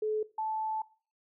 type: tone pair in turn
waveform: sine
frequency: 429.8 / 873.6 Hz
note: A4 / A5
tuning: -41 / -13 cents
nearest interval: octave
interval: 1228 cents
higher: second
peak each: -28 / -30 dBFS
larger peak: first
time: 0.02-0.23 / 0.38-0.82 s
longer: second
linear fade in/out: 5 ms
effects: noise-tail reverb RT60 0.4 s tail -19 dB re dry